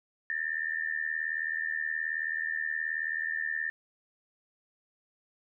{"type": "tone with amplitude modulation", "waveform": "sine", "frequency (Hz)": 1794, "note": "A6", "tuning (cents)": 33, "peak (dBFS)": -26, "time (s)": [0.3, 3.7], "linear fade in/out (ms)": 0, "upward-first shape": "sine", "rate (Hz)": 78.8, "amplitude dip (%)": 85, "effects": []}